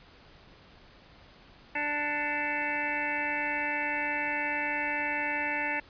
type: harmonic tone with a mistuned harmonic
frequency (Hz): 294.4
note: D4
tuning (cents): +4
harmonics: 1 / 2 / 3 / 5 / 6 / 7 / 8 / 9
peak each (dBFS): -40 / -40 / -35 / -40 / -34 / -36 / -37 / -36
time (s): 1.75-5.8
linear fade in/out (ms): 5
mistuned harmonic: 8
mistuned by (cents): -80
effects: pink hiss -55 dBFS RMS until 5.89 s + resampled to 11025 Hz